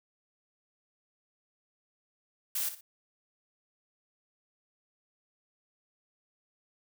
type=noise with echo; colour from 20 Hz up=blue; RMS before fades=-32 dBFS; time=2.55-2.69 s; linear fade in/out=5 ms; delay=60 ms; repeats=2; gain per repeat=-11 dB; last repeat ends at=2.81 s; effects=none